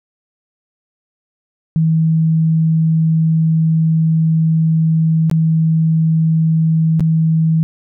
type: tone with dropouts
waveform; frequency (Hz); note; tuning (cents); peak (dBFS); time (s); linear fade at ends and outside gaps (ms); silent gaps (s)
sine; 160.8; E3; -43; -10; 1.76-7.63; 0; 5.298-5.313 / 6.996-7.006
effects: none